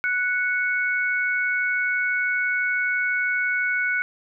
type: tone pair together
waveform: sine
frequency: 1480 / 2217 Hz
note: F#6 / C#7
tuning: 0 / 0 cents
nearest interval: perfect fifth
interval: 700 cents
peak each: -22 / -25 dBFS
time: 0.04-4.02 s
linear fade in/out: 0 ms
effects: none